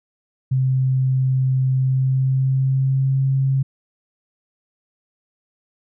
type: tone with pitch glide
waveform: sine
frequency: 130.81 to 134.49 Hz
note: C3 to C3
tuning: 0 to +48 cents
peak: -15 dBFS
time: 0.51-3.63 s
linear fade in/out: 10 ms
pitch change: +48 cents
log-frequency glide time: 1.75-3.22 s
effects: none